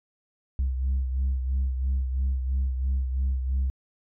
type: beating tone pair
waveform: sine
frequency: 65.41 / 68.41 Hz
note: C2 / C#2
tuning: 0 / -22 cents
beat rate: 3 Hz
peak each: -22 / -31 dBFS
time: 0.59-3.7 s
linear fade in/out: 0 ms
effects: tanh soft clip ceiling -20 dBFS